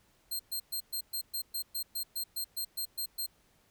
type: tone bursts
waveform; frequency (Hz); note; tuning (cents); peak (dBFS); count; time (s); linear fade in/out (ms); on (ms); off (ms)
10% pulse; 4186; C8; 0; -26; 15; 0.31-3.265; 10; 85; 120
effects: pink hiss -68 dBFS RMS until 3.7 s